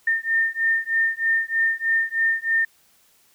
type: beating tone pair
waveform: sine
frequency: 1812 / 1815.2 Hz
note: A#6 / A#6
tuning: -50 / -47 cents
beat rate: 3.2 Hz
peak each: -22 dBFS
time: 0.07-2.65 s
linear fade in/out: 5 ms
effects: white hiss -59 dBFS RMS until 3.34 s